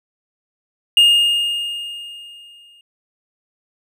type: tone with exponential decay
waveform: triangle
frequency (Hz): 2836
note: F7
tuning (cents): +26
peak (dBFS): -5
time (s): 0.97-2.81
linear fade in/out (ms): 2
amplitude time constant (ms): 400
effects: none